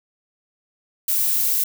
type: noise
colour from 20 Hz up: violet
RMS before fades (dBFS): -20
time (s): 1.08-1.64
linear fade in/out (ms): 5
effects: none